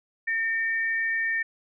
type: tone pair together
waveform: sine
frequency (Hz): 1813.6 / 2285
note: A#6 / D7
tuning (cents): -48 / -48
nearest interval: major third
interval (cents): 400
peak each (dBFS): -24 / -33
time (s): 0.27-1.43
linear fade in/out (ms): 10
effects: none